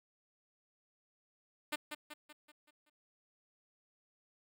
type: tone with echo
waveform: 5% pulse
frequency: 300.3 Hz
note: D4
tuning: 39 cents sharp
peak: -23 dBFS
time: 1.72-1.76 s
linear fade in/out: 10 ms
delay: 190 ms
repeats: 6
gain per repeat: -6 dB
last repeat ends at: 2.9 s
effects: none